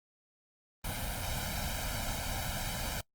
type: noise with comb filter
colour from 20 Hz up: pink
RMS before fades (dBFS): -36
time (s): 0.84-3.01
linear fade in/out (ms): 5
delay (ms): 1.3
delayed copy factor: +0.95
effects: noise-tail reverb RT60 0.1 s tail -24 dB re dry + Opus 32 kbps